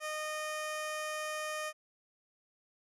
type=tone with low-pass filter; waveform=15% pulse; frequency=614 Hz; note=D#5; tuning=23 cents flat; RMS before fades=-38 dBFS; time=0-1.73 s; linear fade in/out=50 ms; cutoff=11000 Hz; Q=1.1; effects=none